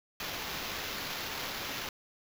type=noise with sample-and-hold; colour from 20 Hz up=violet; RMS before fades=-38 dBFS; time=0.2-1.89 s; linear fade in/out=2 ms; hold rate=8820 Hz; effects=none